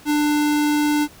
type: tone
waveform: square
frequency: 296.9 Hz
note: D4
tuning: 19 cents sharp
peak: -17 dBFS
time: 0.05-1.08 s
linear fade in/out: 50 ms
effects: pink hiss -46 dBFS RMS until 1.2 s